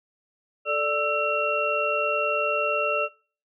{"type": "tone cluster", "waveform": "sine", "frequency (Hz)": [439.2, 588, 1321, 2735], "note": ["A4", "D5", "E6", "F7"], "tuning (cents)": [-3, 2, 3, -37], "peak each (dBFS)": [-31, -26, -27, -26], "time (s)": [0.65, 3.09], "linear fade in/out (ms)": 50, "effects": ["noise-tail reverb RT60 0.4 s tail -23 dB re dry"]}